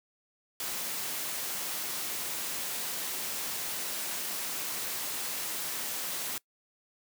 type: noise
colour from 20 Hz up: white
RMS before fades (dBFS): -35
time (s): 0.6-6.38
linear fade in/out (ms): 2
effects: noise-tail reverb RT60 0.1 s tail -23 dB re dry + high-pass 150 Hz 12 dB/octave